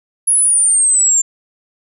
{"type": "exponential sweep", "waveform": "sine", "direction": "down", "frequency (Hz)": [10548, 7260], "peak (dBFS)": -9, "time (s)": [0.27, 1.22], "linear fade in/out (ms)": 10, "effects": []}